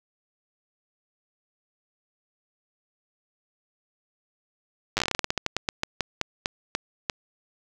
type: slowing click train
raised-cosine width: 0.2 ms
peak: -7 dBFS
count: 23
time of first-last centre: 4.97-7.098 s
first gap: 9 ms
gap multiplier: 1.19
effects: none

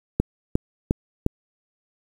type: click train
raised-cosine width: 3 ms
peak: -5 dBFS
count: 4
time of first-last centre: 0.2-1.264 s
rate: 2.82 Hz
effects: 7-bit

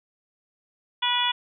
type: harmonic tone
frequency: 487.8 Hz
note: B4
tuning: 21 cents flat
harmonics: 2 / 3 / 4 / 5 / 6 / 7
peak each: -26 / -33 / -33 / -32 / -28 / -25 dBFS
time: 1.02-1.32 s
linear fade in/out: 10 ms
effects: none

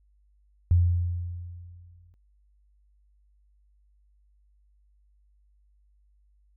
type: tone with exponential decay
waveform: sine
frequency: 87.31 Hz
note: F2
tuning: in tune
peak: -15 dBFS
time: 0.71-2.14 s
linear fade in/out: 0 ms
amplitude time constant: 310 ms
effects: added 50 Hz sine -60 dBFS peak until 6.56 s

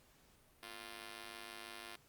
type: tone with amplitude modulation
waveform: 5% pulse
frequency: 349.2 Hz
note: F4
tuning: in tune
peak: -33 dBFS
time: 0.63-1.96 s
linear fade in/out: 0 ms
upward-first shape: sine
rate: 106 Hz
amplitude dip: 100%
effects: pink hiss -68 dBFS RMS until 2.08 s + Opus 48 kbps

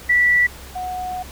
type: tone pair in turn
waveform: sine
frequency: 1958 / 733.4 Hz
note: B6 / F#5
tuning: -15 / -15 cents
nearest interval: octave + perfect fourth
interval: 1700 cents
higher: first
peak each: -12 / -24 dBFS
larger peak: first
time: 0.09-0.47 / 0.75-1.23 s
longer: second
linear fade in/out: 10 ms
effects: added 65 Hz sine -39 dBFS peak until 1.31 s + pink hiss -40 dBFS RMS until 1.31 s

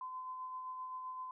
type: tone with tremolo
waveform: sine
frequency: 1024 Hz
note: C6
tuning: 38 cents flat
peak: -40 dBFS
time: 0.01-1.31 s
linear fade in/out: 2 ms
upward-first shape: sine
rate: 7.7 Hz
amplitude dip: 30%
effects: none

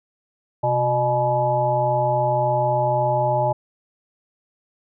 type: harmonic tone with a mistuned harmonic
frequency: 121.8 Hz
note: B2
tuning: 24 cents flat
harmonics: 1 / 3 / 5 / 7 / 8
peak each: -24 / -31 / -21 / -21 / -32 dBFS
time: 0.63-3.53 s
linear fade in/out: 10 ms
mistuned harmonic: 1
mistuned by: +94 cents
effects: none

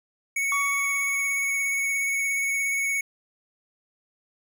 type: tone with vibrato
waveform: square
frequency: 2220 Hz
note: C#7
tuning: 2 cents sharp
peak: -24 dBFS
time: 0.36-3.01 s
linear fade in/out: 5 ms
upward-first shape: sine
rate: 17 Hz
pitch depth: 15 cents each way
type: tone with exponential decay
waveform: triangle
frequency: 1131 Hz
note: C#6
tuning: 34 cents sharp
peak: -23 dBFS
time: 0.52-2.09 s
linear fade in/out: 1 ms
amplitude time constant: 340 ms
effects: none

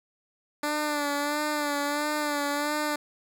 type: tone with vibrato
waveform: 10% pulse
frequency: 293.7 Hz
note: D4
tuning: in tune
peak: -18 dBFS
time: 0.63-2.96 s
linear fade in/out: 5 ms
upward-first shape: sine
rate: 1.5 Hz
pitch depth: 44 cents each way
effects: none

